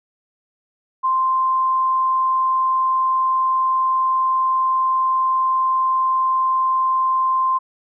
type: tone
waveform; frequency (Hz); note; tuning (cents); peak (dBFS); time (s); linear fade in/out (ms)
sine; 1045; C6; -2; -15; 1.03-7.59; 20
effects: none